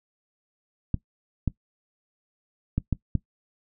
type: clicks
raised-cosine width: 5 ms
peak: -11 dBFS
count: 5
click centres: 0.943 / 1.477 / 2.78 / 2.927 / 3.153 s
effects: noise-tail reverb RT60 0.1 s tail -19 dB re dry